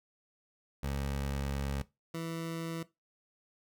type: tone pair in turn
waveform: 20% pulse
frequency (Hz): 69.3 / 164.82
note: C#2 / E3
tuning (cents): 0 / 0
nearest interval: octave + minor third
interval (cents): 1500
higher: second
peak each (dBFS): -28 / -31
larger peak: first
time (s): 0.83-1.82 / 2.14-2.83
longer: first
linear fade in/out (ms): 5
effects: noise-tail reverb RT60 0.2 s tail -17 dB re dry